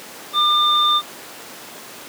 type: tone pair together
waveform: sine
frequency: 1200 / 3592 Hz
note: D6 / A7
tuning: +37 / +35 cents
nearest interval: octave + perfect fifth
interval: 1898 cents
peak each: -16 dBFS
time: 0.33-1.02 s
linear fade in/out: 50 ms
effects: pink hiss -36 dBFS RMS until 2.08 s + high-pass 300 Hz 12 dB/octave